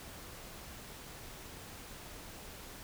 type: silence
effects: pink hiss -49 dBFS RMS until 2.83 s